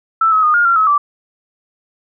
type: tone with pitch steps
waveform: sine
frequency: 1324 / 1280 / 1228 / 1420 / 1373 / 1284 / 1164 Hz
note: E6 / D#6 / D#6 / F6 / F6 / E6 / D6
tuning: +7 / +49 / -23 / +28 / -30 / -46 / -16 cents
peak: -9 dBFS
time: 0.21-0.98 s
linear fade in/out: 5 ms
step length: 110 ms
effects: none